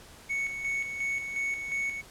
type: tone with tremolo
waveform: triangle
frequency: 2218 Hz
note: C#7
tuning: in tune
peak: -26 dBFS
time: 0.29-2.02 s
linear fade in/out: 20 ms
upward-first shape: square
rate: 2.8 Hz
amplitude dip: 50%
effects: pink hiss -51 dBFS RMS until 2.1 s + low-pass 12000 Hz 12 dB/octave